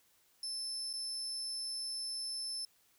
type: tone with dropouts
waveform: 35% pulse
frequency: 5274 Hz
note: E8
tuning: in tune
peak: -35 dBFS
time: 0.43-2.65 s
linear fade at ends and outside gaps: 2 ms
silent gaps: 0.93-0.936 s
effects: white hiss -70 dBFS RMS until 2.98 s